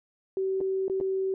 sine tone with dropouts, 382.4 Hz, G4, 43 cents flat, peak -25 dBFS, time 0.37-1.34 s, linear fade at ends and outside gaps 1 ms, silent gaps 0.605-0.611 / 0.881-0.898 / 1.002-1.01 s, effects none

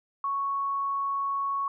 sine tone, 1108.7 Hz, C#6, in tune, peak -26 dBFS, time 0.24-1.68 s, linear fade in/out 2 ms, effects none

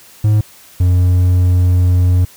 triangle tone pair in turn, 106.4 / 89.91 Hz, G#2 / F#2, +42 / -49 cents, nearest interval minor third, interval 291 cents, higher first, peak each -6 dBFS, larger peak neither, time 0.24-0.41 / 0.8-2.25 s, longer second, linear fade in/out 5 ms, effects white hiss -42 dBFS RMS until 2.36 s

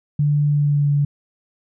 sine tone with pitch glide, 146.7 to 144.01 Hz, D3 to D3, -2 to -34 cents, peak -14 dBFS, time 0.19-1.05 s, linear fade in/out 5 ms, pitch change -32 cents, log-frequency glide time 0.48-0.9 s, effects none

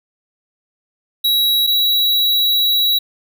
square tone pair in turn, 3876 / 3895 Hz, B7 / B7, -33 / -25 cents, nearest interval unison, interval 8 cents, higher second, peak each -13 dBFS, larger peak neither, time 1.24-1.67 / 1.67-2.99 s, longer second, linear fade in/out 10 ms, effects none

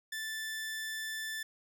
sawtooth tone, 1760 Hz, A6, in tune, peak -33 dBFS, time 0.12-1.43 s, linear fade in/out 5 ms, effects none

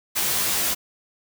white noise with comb filter, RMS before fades -23 dBFS, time 0.15-0.75 s, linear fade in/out 20 ms, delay 15 ms, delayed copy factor +0.95, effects none

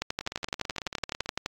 two click trains, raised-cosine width 0.2 ms, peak -18 / -11 dBFS, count 20 / 18, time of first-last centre 0.21-1.26 / 0.02-1.461 s, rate 18.1 / 11.8 Hz, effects AAC 48 kbps

